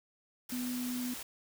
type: tone in noise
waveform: sine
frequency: 248.2 Hz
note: B3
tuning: 9 cents sharp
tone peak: -34 dBFS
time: 0.52-1.14 s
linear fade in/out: 5 ms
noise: white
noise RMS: -43 dBFS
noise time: 0.49-1.23 s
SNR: +6 dB
effects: none